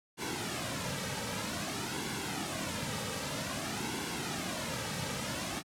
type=noise with flanger; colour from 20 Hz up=pink; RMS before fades=-36 dBFS; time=0.17-5.63 s; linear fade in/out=50 ms; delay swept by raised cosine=1.6 to 2.9 ms; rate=0.52 Hz; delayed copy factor=-0.6; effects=high-pass 100 Hz 12 dB/octave + low-pass 10000 Hz 12 dB/octave